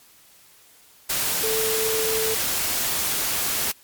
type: tone in noise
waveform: sine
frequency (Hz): 442.4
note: A4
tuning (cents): +9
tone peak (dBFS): -24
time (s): 1.43-2.35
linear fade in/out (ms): 10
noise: white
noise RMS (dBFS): -24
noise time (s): 1.09-3.72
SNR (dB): -3
effects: white hiss -53 dBFS RMS until 3.83 s + MP3 96 kbps